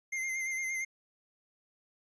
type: tone with vibrato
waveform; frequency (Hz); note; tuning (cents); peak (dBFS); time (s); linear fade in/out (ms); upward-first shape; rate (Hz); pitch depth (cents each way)
square; 2093; C7; 0; -33; 0.12-0.85; 10; sine; 8.7; 30
effects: resampled to 22050 Hz